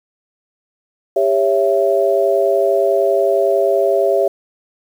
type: chord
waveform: sine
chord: C# diminished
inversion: second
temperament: just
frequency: 399.1 / 554.4 / 665.2 Hz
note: G4 / C#5 / E5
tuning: +31 / 0 / +16 cents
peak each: -16 dBFS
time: 1.16-4.28 s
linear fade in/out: 5 ms
effects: 7-bit